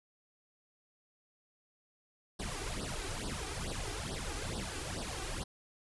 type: noise with flanger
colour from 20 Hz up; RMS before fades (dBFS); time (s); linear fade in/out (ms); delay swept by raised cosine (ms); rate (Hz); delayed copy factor
pink; -39; 2.39-5.44; 10; 0.21 to 2.61; 2.3; +0.9
effects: resampled to 24000 Hz